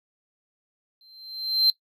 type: tone with exponential growth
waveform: triangle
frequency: 4123 Hz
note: C8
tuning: 26 cents flat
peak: -13 dBFS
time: 1.01-1.7 s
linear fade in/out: 1 ms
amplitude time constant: 150 ms
effects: noise-tail reverb RT60 0.1 s tail -19 dB re dry